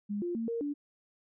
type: tone with pitch steps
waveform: sine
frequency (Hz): 205.3 / 349.6 / 228 / 463.9 / 289.7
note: G#3 / F4 / A#3 / A#4 / D4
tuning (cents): -20 / +2 / -38 / -8 / -24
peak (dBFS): -31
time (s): 0.09-0.74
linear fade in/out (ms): 20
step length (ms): 130
effects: none